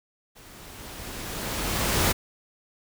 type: noise with level ramp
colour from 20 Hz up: pink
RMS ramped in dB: -49 to -21 dBFS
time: 0.35-2.13 s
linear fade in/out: 20 ms
effects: none